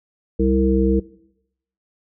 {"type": "harmonic tone with a mistuned harmonic", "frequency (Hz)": 65.5, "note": "C2", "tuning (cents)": 2, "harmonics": [1, 3, 5, 7], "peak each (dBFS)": [-20, -20, -20, -20], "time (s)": [0.39, 1], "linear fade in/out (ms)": 10, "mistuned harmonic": 3, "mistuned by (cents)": -21, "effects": ["noise-tail reverb RT60 0.8 s tail -20 dB re dry"]}